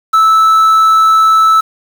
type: tone with quantisation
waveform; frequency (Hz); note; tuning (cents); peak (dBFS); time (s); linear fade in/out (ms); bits
triangle; 1311; E6; -10; -3; 0.13-1.61; 10; 5
effects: none